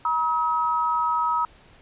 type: tone pair together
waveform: sine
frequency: 956.7 / 1277 Hz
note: A#5 / D#6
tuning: +45 / +45 cents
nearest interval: perfect fourth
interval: 500 cents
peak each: -23 dBFS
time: 0.05-1.45 s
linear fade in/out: 2 ms
effects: pink hiss -53 dBFS RMS until 1.81 s + resampled to 8000 Hz